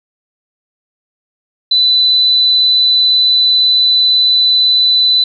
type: tone with vibrato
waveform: sine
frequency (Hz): 3998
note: B7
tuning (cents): +20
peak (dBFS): -7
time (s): 1.71-5.24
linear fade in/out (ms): 5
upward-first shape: sine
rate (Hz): 18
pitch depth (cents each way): 10
effects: none